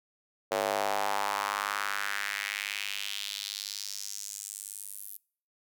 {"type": "tone with high-pass filter sweep", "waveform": "square", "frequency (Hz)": 50.5, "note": "G#1", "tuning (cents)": -48, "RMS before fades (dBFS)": -34, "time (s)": [0.51, 5.17], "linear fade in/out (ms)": 5, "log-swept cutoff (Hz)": [550, 12000], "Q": 2.6, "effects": ["noise-tail reverb RT60 0.5 s tail -25 dB re dry"]}